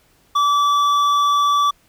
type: tone with hard clipping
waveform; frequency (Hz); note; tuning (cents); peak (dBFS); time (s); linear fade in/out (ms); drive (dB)
sine; 1155; D6; -29; -15; 0.35-1.71; 10; 8
effects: pink hiss -57 dBFS RMS until 1.88 s